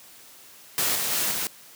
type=noise with level steps; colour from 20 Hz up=white; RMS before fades=-24 / -27 / -25 / -28 dBFS; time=0.78-1.47 s; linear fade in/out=0 ms; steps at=0.95 / 1.11 / 1.31 s; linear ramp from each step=5 ms; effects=white hiss -49 dBFS RMS until 1.75 s + high-pass 100 Hz 12 dB/octave